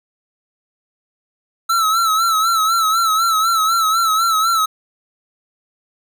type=tone with vibrato; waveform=square; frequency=1318.5 Hz; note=E6; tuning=in tune; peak=-14 dBFS; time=1.69-4.66 s; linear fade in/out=10 ms; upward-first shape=sine; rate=4 Hz; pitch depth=65 cents each way; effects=none